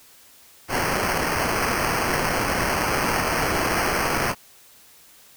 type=noise with sample-and-hold; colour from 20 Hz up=violet; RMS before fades=-23 dBFS; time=0.68-4.35 s; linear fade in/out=50 ms; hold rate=3675 Hz; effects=white hiss -51 dBFS RMS until 5.36 s

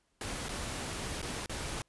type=noise with dropouts; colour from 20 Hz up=pink; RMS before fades=-38 dBFS; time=0.21-1.82 s; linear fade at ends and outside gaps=1 ms; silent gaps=0.485-0.491 / 1.217-1.227 / 1.46-1.495 s; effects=pink hiss -75 dBFS RMS until 1.88 s + resampled to 24000 Hz

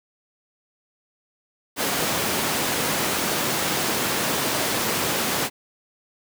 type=high-pass noise; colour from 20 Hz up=pink; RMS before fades=-24 dBFS; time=1.76-5.5 s; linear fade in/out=50 ms; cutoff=190 Hz; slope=12 dB/octave; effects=none

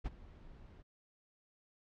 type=noise with ADSR envelope; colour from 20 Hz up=brown; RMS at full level=-36 dBFS; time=0.04-0.83 s; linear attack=23 ms; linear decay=25 ms; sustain=-19 dB; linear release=24 ms; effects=low-pass 4000 Hz 12 dB/octave

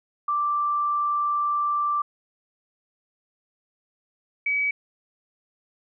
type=tone pair in turn; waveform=sine; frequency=1174.7 / 2277 Hz; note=D6 / C#7; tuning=0 / +46 cents; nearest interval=major seventh; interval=1146 cents; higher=second; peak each=-21 / -21 dBFS; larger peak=neither; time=0.28-2.02 / 4.46-4.71 s; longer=first; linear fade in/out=5 ms; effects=none

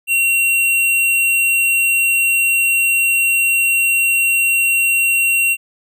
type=tone; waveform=square; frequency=2742 Hz; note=F7; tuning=32 cents flat; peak=-13 dBFS; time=0.07-5.57 s; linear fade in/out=50 ms; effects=none

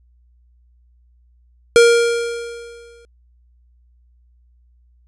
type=tone with exponential decay; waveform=square; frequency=469.4 Hz; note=A#4; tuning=12 cents sharp; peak=-6 dBFS; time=1.76-3.05 s; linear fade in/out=0 ms; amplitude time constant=280 ms; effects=added 60 Hz sine -51 dBFS peak until 5.07 s + resampled to 24000 Hz

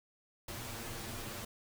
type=noise with comb filter; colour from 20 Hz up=pink; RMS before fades=-43 dBFS; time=0.48-1.45 s; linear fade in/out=5 ms; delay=8.7 ms; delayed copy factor=+0.65; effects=none

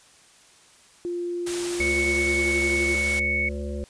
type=tone with pitch glide; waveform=sine; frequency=349.2 to 347.2 Hz; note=F4 to F4; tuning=0 to -10 cents; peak=-26 dBFS; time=1.05-2.95 s; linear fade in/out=0 ms; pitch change=-10 cents; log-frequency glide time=2.33-2.42 s
type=noise; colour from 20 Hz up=white; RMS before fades=-32 dBFS; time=1.46-3.2 s; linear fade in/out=10 ms
type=tone; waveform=sine; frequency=2217 Hz; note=C#7; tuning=in tune; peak=-22 dBFS; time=1.8-3.49 s; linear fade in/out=5 ms
type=harmonic tone; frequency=71.8 Hz; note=D2; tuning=39 cents flat; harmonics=1 / 3 / 5 / 7 / 8; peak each=-30 / -35 / -37 / -38 / -39 dBFS; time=1.8-3.84 s; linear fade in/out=0 ms
effects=white hiss -54 dBFS RMS until 3.89 s + resampled to 22050 Hz

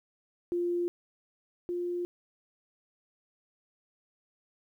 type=tone pair in turn; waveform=sine; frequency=349.2 / 351.8 Hz; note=F4 / F4; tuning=0 / +13 cents; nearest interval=unison; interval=13 cents; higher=second; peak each=-27 / -30 dBFS; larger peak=first; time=0.52-0.88 / 1.69-2.05 s; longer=neither; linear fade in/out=0 ms; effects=11-bit

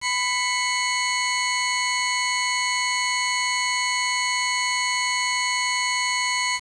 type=tone pair together; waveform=20% pulse; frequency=996.6 / 2190 Hz; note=B5 / C#7; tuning=+15 / -22 cents; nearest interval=octave + major second; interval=1363 cents; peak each=-19 dBFS; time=0.01-6.6 s; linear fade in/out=50 ms; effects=resampled to 22050 Hz + 7-bit

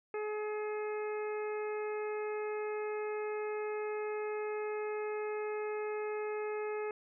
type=harmonic tone; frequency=423.9 Hz; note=G#4; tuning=35 cents sharp; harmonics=1 / 2 / 3 / 4 / 5 / 6; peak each=-35 / -45 / -47 / -51 / -50 / -51 dBFS; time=0.14-6.91 s; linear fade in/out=2 ms; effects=none

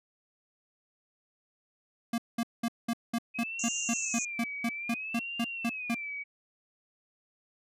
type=tone bursts; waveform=square; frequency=233.1 Hz; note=A#3; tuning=in tune; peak=-28 dBFS; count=16; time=2.13-5.946 s; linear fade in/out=5 ms; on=51 ms; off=200 ms
type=tone with vibrato; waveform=sine; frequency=2515 Hz; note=D#7; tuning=18 cents sharp; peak=-35 dBFS; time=3.34-6.24 s; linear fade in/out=20 ms; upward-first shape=sine; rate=0.61 Hz; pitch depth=180 cents each way
type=band-pass noise; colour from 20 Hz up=pink; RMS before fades=-35 dBFS; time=3.59-4.25 s; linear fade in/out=5 ms; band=6100 to 7300 Hz; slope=96 dB/octave
effects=resampled to 32000 Hz

